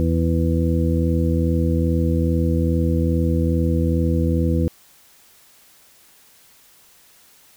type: harmonic tone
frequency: 82.41 Hz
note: E2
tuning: in tune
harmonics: 1 / 2 / 3 / 4 / 6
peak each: -19 / -22 / -24 / -25 / -27 dBFS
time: 0-4.68 s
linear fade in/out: 0 ms
effects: white hiss -52 dBFS RMS until 7.56 s